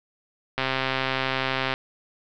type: click train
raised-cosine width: 0.3 ms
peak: -8 dBFS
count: 154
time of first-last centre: 0.58-1.739 s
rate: 132 Hz
effects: low-pass 5000 Hz 12 dB/octave